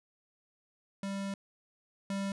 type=tone pair in turn; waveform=square; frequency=196.8 / 196.8 Hz; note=G3 / G3; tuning=+7 / +7 cents; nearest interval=unison; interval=0 cents; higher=neither; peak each=-35 / -33 dBFS; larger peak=second; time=1.03-1.34 / 2.1-2.32 s; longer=first; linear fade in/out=2 ms; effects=resampled to 24000 Hz